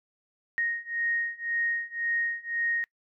sine beating tone pair, 1864.7 / 1866.6 Hz, A#6 / A#6, 0 / +2 cents, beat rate 1.9 Hz, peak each -31 / -30 dBFS, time 0.58-2.84 s, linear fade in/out 0 ms, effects noise-tail reverb RT60 0.1 s tail -24 dB re dry

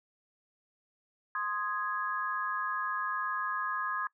sine chord, Ab major, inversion first, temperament equal, 1046.5 / 1244.5 / 1661.2 Hz, C6 / Eb6 / Ab6, 0 / 0 / 0 cents, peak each -36 / -35 / -35 dBFS, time 1.35-4.07 s, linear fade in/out 2 ms, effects noise-tail reverb RT60 0.1 s tail -21 dB re dry

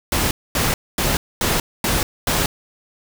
pink noise bursts, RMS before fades -19 dBFS, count 6, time 0.12-2.46 s, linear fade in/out 2 ms, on 190 ms, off 240 ms, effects none

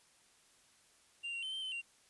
triangle tone with pitch steps, 2784 / 2755 / 3077 / 3130 / 3060 / 2765 Hz, F7 / F7 / G7 / G7 / G7 / F7, -6 / -24 / -33 / -3 / -42 / -18 cents, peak -37 dBFS, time 1.23-1.818 s, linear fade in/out 20 ms, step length 98 ms, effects white hiss -67 dBFS RMS until 2.09 s + resampled to 24000 Hz

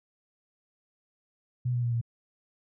sine tone with pitch steps, 124 / 121.59 / 119.22 / 116.91 Hz, B2 / B2 / A#2 / A#2, +7 / -27 / +39 / +5 cents, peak -25 dBFS, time 1.65-2.014 s, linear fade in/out 10 ms, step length 91 ms, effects none

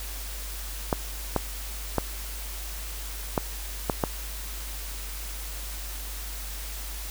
clicks, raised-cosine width 1 ms, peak -8 dBFS, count 6, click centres 0.928 / 1.363 / 1.983 / 3.378 / 3.898 / 4.038 s, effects added 50 Hz sine -35 dBFS peak until 7.1 s + white hiss -39 dBFS RMS until 7.1 s

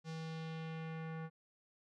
square tone with low-pass filter sweep, 161.1 Hz, E3, 39 cents flat, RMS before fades -44 dBFS, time 0.04-1.3 s, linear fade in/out 50 ms, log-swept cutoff 5700 to 1600 Hz, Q 1.5, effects none

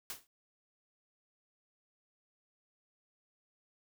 white noise with exponential decay, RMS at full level -38 dBFS, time 0.1-0.27 s, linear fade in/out 1 ms, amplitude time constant 36 ms, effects none

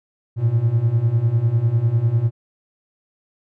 triangle beating tone pair, 110 / 120 Hz, A2 / B2, 0 / -49 cents, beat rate 10 Hz, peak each -18 / -15 dBFS, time 0.36-2.31 s, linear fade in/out 50 ms, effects none

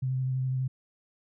sine tone with vibrato, 130 Hz, C3, 11 cents flat, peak -26 dBFS, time 0.02-0.68 s, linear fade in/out 10 ms, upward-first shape square, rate 12 Hz, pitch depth 13 cents each way, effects none

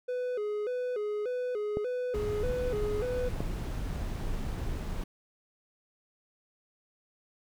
triangle tone with vibrato, 456.8 Hz, A#4, 35 cents flat, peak -28 dBFS, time 0.08-3.29 s, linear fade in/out 10 ms, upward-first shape square, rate 1.7 Hz, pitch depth 150 cents each way
clicks, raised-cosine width 2 ms, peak -19 dBFS, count 2, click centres 1.771 / 3.405 s
brown noise, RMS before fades -34 dBFS, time 2.14-5.04 s, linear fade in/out 5 ms
effects none

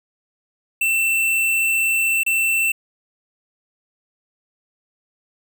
square tone with dropouts, 2681 Hz, E7, 29 cents sharp, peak -17 dBFS, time 0.81-2.72 s, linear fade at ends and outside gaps 5 ms, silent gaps 2.234-2.263 s, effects none

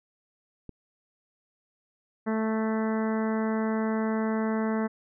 click, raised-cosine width 3 ms, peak -27 dBFS, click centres 0.693 s
harmonic tone, 220 Hz, A3, in tune, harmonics 1 / 2 / 3 / 4 / 5 / 6 / 7 / 8 / 9, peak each -26 / -32 / -36 / -38 / -40 / -42 / -43 / -44 / -45 dBFS, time 2.26-4.88 s, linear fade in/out 20 ms
effects none

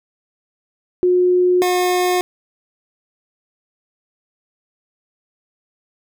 sine / 25% pulse tone pair in turn, 360.9 / 360.9 Hz, F#4 / F#4, -43 / -43 cents, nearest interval unison, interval 0 cents, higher neither, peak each -11 dBFS, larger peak neither, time 1.03-1.62 / 1.62-2.21 s, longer neither, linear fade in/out 0 ms, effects none

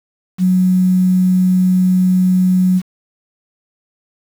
sine tone with quantisation, 184 Hz, F#3, 9 cents flat, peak -9 dBFS, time 0.38-2.82 s, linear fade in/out 50 ms, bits 6, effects none

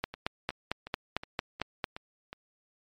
two click trains, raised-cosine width 0.3 ms, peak -24 / -13 dBFS, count 7 / 9, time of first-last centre 0.14-2.33 / 0.04-1.842 s, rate 2.74 / 4.44 Hz, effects MP3 64 kbps

